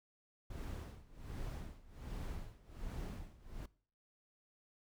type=noise with tremolo; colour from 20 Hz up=brown; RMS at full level=-42 dBFS; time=0.5-3.66 s; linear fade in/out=5 ms; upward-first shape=sine; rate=1.3 Hz; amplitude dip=90%; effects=noise-tail reverb RT60 0.5 s tail -21 dB re dry